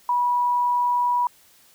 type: tone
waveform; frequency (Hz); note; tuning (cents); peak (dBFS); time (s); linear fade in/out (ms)
sine; 975; B5; -23; -18; 0.09-1.27; 2
effects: white hiss -55 dBFS RMS until 1.74 s